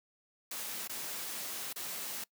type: noise with dropouts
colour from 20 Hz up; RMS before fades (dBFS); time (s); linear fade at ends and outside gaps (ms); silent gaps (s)
white; -40; 0.51-2.24; 5; 0.876-0.894 / 1.729-1.759
effects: noise-tail reverb RT60 0.1 s tail -23 dB re dry + high-pass 150 Hz 12 dB/octave